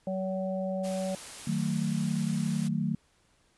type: harmonic tone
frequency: 188.8 Hz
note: F#3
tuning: 35 cents sharp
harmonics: 1 / 3 / 4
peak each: -32 / -32 / -41 dBFS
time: 0.07-1.15 s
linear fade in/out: 2 ms
type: noise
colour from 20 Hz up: white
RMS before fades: -43 dBFS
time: 0.83-2.69 s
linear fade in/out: 20 ms
type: chord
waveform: sine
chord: D# diminished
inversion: none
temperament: just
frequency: 155.56 / 186.68 / 224 Hz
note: D#3 / F#3 / A3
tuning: 0 / +16 / +31 cents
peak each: -31 dBFS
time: 1.47-2.95 s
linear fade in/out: 5 ms
effects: pink hiss -67 dBFS RMS until 3.57 s + resampled to 24000 Hz